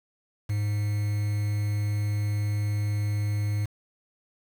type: tone with quantisation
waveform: triangle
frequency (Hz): 103.83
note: G#2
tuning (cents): 0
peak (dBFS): -22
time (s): 0.49-3.66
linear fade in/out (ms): 10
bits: 7
effects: none